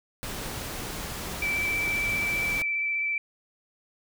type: noise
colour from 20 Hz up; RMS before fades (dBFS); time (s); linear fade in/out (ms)
pink; -35; 0.23-2.62; 0
type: tone with vibrato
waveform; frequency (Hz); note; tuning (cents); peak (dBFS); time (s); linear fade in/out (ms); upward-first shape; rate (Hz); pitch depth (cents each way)
sine; 2324; D7; -19; -25; 1.42-3.18; 2; square; 15; 11
effects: none